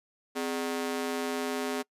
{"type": "ring-modulated tone", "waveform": "sawtooth", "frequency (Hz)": 337.2, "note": "E4", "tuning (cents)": 39, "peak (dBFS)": -23, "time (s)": [0.35, 1.83], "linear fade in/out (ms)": 20, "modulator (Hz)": 79, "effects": ["noise-tail reverb RT60 0.1 s tail -25 dB re dry", "resampled to 32000 Hz"]}